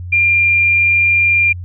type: tone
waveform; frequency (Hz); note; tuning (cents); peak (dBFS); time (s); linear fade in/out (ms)
sine; 2393; D7; +32; -9; 0.12-1.53; 10
effects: added 89 Hz sine -24 dBFS peak until 1.64 s